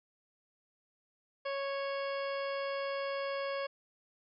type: harmonic tone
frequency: 553 Hz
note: C#5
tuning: 4 cents flat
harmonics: 1 / 2 / 3 / 4 / 5 / 6 / 8 / 9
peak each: -35 / -41 / -45 / -47 / -49 / -51 / -53 / -54 dBFS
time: 1.45-3.67 s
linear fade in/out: 10 ms
effects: none